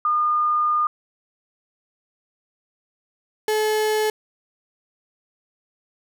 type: tone pair in turn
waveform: sine / 35% pulse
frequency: 1216 / 429.9 Hz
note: D#6 / A4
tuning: -40 / -40 cents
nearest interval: octave + tritone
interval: 1800 cents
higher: first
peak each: -17 dBFS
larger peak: neither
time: 0.05-0.87 / 3.48-4.1 s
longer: first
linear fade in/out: 2 ms
effects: none